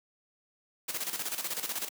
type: noise with tremolo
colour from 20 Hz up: white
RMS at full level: -33 dBFS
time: 0.88-1.89 s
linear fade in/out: 10 ms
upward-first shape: square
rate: 16 Hz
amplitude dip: 65%
effects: high-pass 200 Hz 12 dB/octave